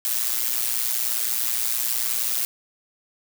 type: noise with amplitude modulation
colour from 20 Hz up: blue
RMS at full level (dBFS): -21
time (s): 0.05-2.45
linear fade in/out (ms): 0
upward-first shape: sine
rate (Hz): 119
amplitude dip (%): 75
effects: none